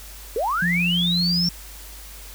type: linear sweep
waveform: sine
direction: up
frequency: 399.2 to 5520 Hz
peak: -20 dBFS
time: 0.36-1.49 s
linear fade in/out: 2 ms
type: tone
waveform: sine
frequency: 174.61 Hz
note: F3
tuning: in tune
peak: -21 dBFS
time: 0.62-1.49 s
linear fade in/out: 5 ms
effects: added 50 Hz sine -40 dBFS peak until 2.34 s + white hiss -42 dBFS RMS until 2.34 s